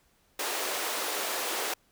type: high-pass noise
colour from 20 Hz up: pink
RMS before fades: -32 dBFS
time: 0.39-1.74 s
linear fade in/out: 5 ms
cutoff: 380 Hz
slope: 24 dB/octave
effects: pink hiss -67 dBFS RMS until 1.91 s